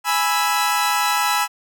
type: chord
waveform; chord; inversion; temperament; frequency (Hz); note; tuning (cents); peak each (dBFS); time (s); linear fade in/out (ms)
sawtooth; E major; first; equal; 830.6 / 987.8 / 1318.5; G#5 / B5 / E6; 0 / 0 / 0; -18; 0.04-1.48; 50
effects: none